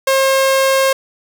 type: tone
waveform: sawtooth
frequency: 536 Hz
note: C5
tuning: 42 cents sharp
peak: -7 dBFS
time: 0.07-0.93 s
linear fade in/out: 5 ms
effects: none